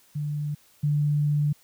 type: tone pair in turn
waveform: sine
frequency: 147.9 / 147.37 Hz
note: D3 / D3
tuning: +13 / +6 cents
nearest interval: unison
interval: 7 cents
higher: first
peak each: -26 / -20 dBFS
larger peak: second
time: 0.15-0.55 / 0.83-1.53 s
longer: second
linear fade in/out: 10 ms
effects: white hiss -59 dBFS RMS until 1.63 s